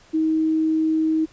sine tone, 316.7 Hz, D#4, 31 cents sharp, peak -17 dBFS, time 0.13-1.26 s, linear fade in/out 20 ms, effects pink hiss -52 dBFS RMS until 1.32 s + resampled to 16000 Hz

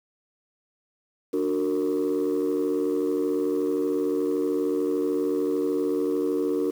sine chord, D augmented, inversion none, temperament just, 293.7 / 367.1 / 458.9 Hz, D4 / F#4 / A#4, 0 / -14 / -27 cents, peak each -25 dBFS, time 1.33-6.71 s, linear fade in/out 10 ms, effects tanh soft clip ceiling -18 dBFS + 8-bit

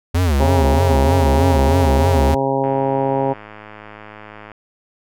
square tone with vibrato, 79.5 Hz, D#2, 38 cents sharp, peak -14 dBFS, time 0.14-2.35 s, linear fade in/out 10 ms, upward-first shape sine, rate 3.2 Hz, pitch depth 250 cents each way
harmonic tone, 135.5 Hz, C#3, 39 cents flat, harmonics 1 / 2 / 3 / 4 / 5 / 6 / 7, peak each -25 / -23 / -22 / -21 / -27 / -23 / -25 dBFS, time 0.39-3.34 s, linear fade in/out 20 ms
click train, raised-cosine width 0.5 ms, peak -21 dBFS, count 200, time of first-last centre 2.64-4.517 s, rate 106 Hz
effects none

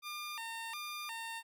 15% pulse tone with vibrato, 1046.5 Hz, C6, in tune, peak -34 dBFS, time 0.02-1.43 s, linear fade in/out 50 ms, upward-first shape square, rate 1.4 Hz, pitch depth 240 cents each way, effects none

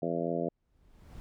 harmonic tone, 84.4 Hz, E2, 41 cents sharp, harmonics 2 / 3 / 4 / 5 / 6 / 7 / 8, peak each -37 / -37 / -37 / -37 / -37 / -37 / -37 dBFS, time 0.02-0.49 s, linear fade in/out 5 ms
brown noise with exponential growth, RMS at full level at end -44 dBFS, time 0.46-1.2 s, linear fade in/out 0 ms, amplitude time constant 160 ms
effects none

